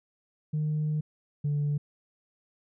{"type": "tone pair in turn", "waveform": "sine", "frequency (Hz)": [152.5, 146.07], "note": ["D#3", "D3"], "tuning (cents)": [-34, -9], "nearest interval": "minor second", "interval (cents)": 75, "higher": "first", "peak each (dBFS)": [-24, -23], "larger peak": "second", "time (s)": [[0.53, 1.01], [1.44, 1.78]], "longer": "first", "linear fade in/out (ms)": 10, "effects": ["tanh soft clip ceiling -23 dBFS"]}